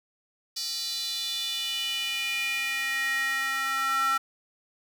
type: tone with high-pass filter sweep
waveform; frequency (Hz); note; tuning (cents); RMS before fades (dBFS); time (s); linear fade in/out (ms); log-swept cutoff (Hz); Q
square; 269.2; C4; +49; -29; 0.56-4.18; 10; 4700 to 1300; 4.9
effects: none